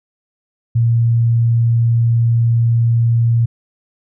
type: tone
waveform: sine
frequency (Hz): 116.54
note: A#2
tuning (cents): 0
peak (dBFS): -10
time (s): 0.75-3.46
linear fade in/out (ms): 10
effects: none